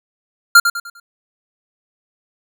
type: tone with echo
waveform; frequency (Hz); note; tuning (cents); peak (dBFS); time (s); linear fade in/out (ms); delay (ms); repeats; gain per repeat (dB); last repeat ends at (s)
square; 1396.9; F6; 0; -4; 0.55-0.6; 5; 100; 4; -9; 1
effects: none